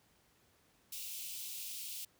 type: high-pass noise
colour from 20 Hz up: white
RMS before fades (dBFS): -44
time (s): 0.92-2.05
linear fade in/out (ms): 5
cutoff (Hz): 2500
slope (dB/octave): 48
effects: pink hiss -70 dBFS RMS until 2.19 s + high-pass 60 Hz 12 dB/octave